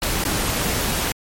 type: noise with dropouts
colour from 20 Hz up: pink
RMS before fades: -22 dBFS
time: 0.02-1.12 s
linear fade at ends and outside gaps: 2 ms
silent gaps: 0.239-0.25 s
effects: MP3 64 kbps